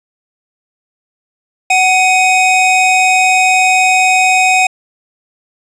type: tone pair together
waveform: square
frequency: 746 / 2509 Hz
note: F#5 / D#7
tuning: +14 / +14 cents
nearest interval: octave + major sixth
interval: 2100 cents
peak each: -11 dBFS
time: 1.7-4.67 s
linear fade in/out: 5 ms
effects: resampled to 24000 Hz + 7-bit